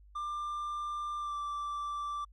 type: tone with pitch glide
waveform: triangle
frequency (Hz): 1190 to 1169.6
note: D6 to D6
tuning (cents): +22 to -7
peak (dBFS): -32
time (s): 0.15-2.25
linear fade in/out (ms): 10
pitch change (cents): -29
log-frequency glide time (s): 1.18-1.36
effects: added 50 Hz sine -54 dBFS peak until 2.32 s + MP3 48 kbps